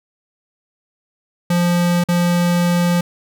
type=tone with dropouts; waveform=square; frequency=174.61 Hz; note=F3; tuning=in tune; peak=-14 dBFS; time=1.5-3.01 s; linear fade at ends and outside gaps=5 ms; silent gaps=2.039-2.086 s; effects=none